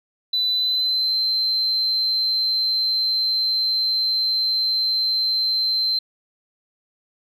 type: tone with pitch glide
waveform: sine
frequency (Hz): 3995 to 4105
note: B7 to C8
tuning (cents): +19 to -34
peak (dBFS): -17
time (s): 0.33-5.99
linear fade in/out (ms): 5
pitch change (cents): +47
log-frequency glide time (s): 0.51-1.15
effects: tanh soft clip ceiling -14 dBFS